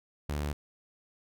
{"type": "tone", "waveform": "sawtooth", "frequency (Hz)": 73.42, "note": "D2", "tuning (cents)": 0, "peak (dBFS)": -27, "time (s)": [0.29, 0.53], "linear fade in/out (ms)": 5, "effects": []}